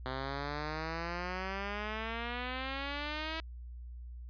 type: exponential sweep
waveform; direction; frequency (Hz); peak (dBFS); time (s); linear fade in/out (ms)
5% pulse; up; 128.7 to 325.4; -25; 0.06-3.4; 0
effects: added 60 Hz sine -43 dBFS peak until 4.29 s + resampled to 11025 Hz